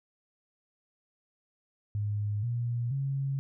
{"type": "tone with pitch steps", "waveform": "sine", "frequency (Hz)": [103.83, 119.27, 137], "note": ["G#2", "A#2", "C#3"], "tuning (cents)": [0, 40, -20], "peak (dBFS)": -28, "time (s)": [1.95, 3.39], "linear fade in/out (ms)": 0, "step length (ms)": 480, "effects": []}